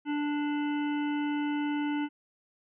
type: harmonic tone with a mistuned harmonic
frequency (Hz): 293.7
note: D4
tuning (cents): 0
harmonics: 1 / 3 / 5 / 7 / 9 / 10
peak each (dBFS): -28 / -38 / -42 / -45 / -47 / -48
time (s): 0.05-2.09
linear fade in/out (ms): 50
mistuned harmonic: 10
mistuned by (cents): +29
effects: none